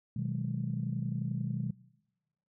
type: chord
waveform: sine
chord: G# minor seventh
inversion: first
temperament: just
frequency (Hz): 124.59 / 155.74 / 186.89 / 207.7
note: B2 / D#3 / F#3 / G#3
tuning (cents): +16 / +2 / +18 / 0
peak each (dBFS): -34 / -36 / -38 / -38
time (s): 0.16-1.71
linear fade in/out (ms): 5
effects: noise-tail reverb RT60 1.0 s tail -23 dB re dry + tanh soft clip ceiling -21 dBFS